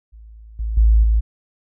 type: tone with level steps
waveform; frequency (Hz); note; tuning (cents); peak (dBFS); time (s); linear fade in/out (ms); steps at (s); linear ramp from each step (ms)
sine; 54.7; A1; -9; -38 / -20 / -9 / -12; 0.12-1.21; 20; 0.59 / 0.77 / 1.03; 5
effects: none